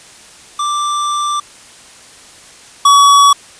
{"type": "tone pair in turn", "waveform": "square", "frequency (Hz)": [1177, 1132.7], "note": ["D6", "C#6"], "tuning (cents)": [3, 37], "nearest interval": "minor second", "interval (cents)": 66, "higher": "first", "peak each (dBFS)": [-15, -5], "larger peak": "second", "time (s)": [[0.59, 1.4], [2.85, 3.33]], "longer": "first", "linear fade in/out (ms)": 5, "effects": ["white hiss -39 dBFS RMS until 3.59 s", "resampled to 22050 Hz"]}